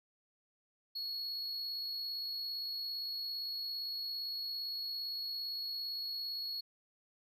triangle tone with amplitude modulation, 4345 Hz, C#8, 35 cents flat, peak -35 dBFS, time 0.95-6.61 s, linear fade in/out 10 ms, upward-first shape sine, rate 57.6 Hz, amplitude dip 25%, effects none

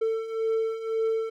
triangle beating tone pair, 445.6 / 447.5 Hz, A4 / A4, +22 / +29 cents, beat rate 1.9 Hz, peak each -29 / -24 dBFS, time 0.01-1.3 s, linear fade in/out 10 ms, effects none

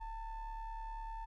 triangle ring-modulated tone, 432 Hz, A4, 32 cents flat, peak -36 dBFS, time 0-1.26 s, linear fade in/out 20 ms, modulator 467 Hz, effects none

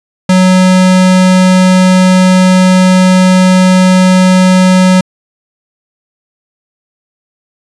square tone, 185 Hz, F#3, in tune, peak -4 dBFS, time 0.29-5.01 s, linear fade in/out 5 ms, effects resampled to 22050 Hz

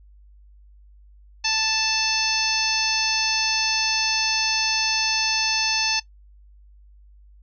harmonic tone, 880 Hz, A5, in tune, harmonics 1 / 2 / 3 / 4 / 5 / 6 / 7, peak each -30 / -32 / -26 / -32 / -26 / -26 / -28 dBFS, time 1.44-6 s, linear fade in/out 10 ms, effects noise-tail reverb RT60 0.1 s tail -18 dB re dry + added 50 Hz sine -47 dBFS peak until 7.42 s

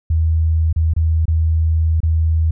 sine tone with dropouts, 80.4 Hz, E2, 43 cents flat, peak -12 dBFS, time 0.1-2.51 s, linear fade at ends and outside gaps 5 ms, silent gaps 0.728-0.761 / 0.937-0.963 / 1.255-1.28 / 2.004-2.031 s, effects none

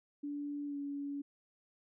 sine tone with pitch glide, 289.1 to 283.6 Hz, D4 to C#4, -27 to +40 cents, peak -37 dBFS, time 0.23-1.22 s, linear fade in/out 10 ms, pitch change -33 cents, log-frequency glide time 0.66-0.77 s, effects none

